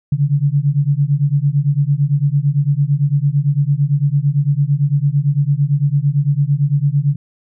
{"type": "beating tone pair", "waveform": "sine", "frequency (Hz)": [138.59, 147.49], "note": ["C#3", "D3"], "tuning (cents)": [0, 8], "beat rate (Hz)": 8.9, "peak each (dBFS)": -15, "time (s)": [0.12, 7.16], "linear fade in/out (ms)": 5, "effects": []}